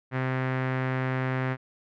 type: tone with low-pass filter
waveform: sawtooth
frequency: 130 Hz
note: C3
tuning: 11 cents flat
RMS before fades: -28 dBFS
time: 0.11-1.57 s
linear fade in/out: 50 ms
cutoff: 1900 Hz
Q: 2.4
effects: none